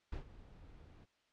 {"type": "noise with ADSR envelope", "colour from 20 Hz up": "brown", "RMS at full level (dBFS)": -40, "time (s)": [0.12, 1.06], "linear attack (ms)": 6, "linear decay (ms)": 110, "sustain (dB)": -17, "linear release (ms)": 27, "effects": ["white hiss -75 dBFS RMS until 1.32 s", "low-pass 4000 Hz 12 dB/octave"]}